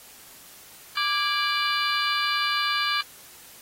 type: harmonic tone with a mistuned harmonic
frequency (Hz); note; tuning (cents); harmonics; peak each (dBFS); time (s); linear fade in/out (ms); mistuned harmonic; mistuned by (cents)
587.3; D5; 0; 2 / 3 / 4 / 5 / 6 / 7 / 8; -27 / -29 / -30 / -31 / -32 / -32 / -33; 0.97-3.01; 2; 3; -120
effects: white hiss -48 dBFS RMS until 3.61 s + AAC 48 kbps